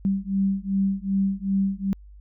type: beating tone pair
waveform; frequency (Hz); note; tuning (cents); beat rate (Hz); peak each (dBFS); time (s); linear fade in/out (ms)
sine; 193.7 / 196.3; G3 / G3; -20 / +3; 2.6; -24; 0.05-1.93; 0
effects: added 50 Hz sine -43 dBFS peak until 2.2 s